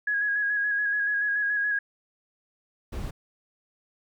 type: tone with vibrato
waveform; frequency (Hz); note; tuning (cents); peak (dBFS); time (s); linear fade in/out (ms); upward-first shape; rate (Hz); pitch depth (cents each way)
sine; 1661; G#6; 0; -23; 0.07-1.79; 5; square; 7; 24
type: noise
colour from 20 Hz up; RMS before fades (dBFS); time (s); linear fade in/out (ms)
brown; -33; 2.92-3.11; 10
effects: none